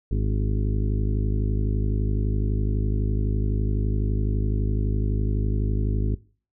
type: harmonic tone with a mistuned harmonic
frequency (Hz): 51.91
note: G#1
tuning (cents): 0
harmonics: 1 / 2 / 3 / 4 / 5 / 6 / 7 / 8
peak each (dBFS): -22 / -26 / -35 / -33 / -36 / -39 / -38 / -39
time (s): 0.11-6.15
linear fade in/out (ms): 5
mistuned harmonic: 6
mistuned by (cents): -42
effects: noise-tail reverb RT60 0.4 s tail -21 dB re dry